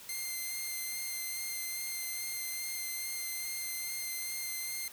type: tone with vibrato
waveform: 5% pulse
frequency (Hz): 2093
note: C7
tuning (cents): 0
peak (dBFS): -26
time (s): 0.09-4.88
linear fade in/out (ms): 2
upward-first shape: sine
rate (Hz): 2.4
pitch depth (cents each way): 14
effects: white hiss -51 dBFS RMS until 4.92 s